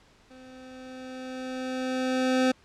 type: tone with level ramp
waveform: 25% pulse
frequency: 257.7 Hz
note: C4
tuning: 26 cents flat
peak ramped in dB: -44 to -16 dBFS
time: 0.3-2.52 s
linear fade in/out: 10 ms
effects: pink hiss -59 dBFS RMS until 2.64 s + low-pass 6000 Hz 12 dB/octave